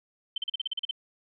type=tone bursts; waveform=sine; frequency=3092 Hz; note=G7; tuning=24 cents flat; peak=-27 dBFS; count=10; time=0.36-0.911 s; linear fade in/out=5 ms; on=20 ms; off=39 ms; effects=none